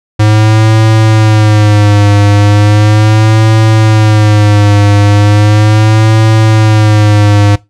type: tone with vibrato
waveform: square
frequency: 106.1 Hz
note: G#2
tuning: 38 cents sharp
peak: -4 dBFS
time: 0.19-7.56 s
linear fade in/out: 10 ms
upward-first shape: sine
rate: 0.37 Hz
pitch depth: 65 cents each way
effects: noise-tail reverb RT60 0.2 s tail -19 dB re dry + low-pass 7000 Hz 12 dB/octave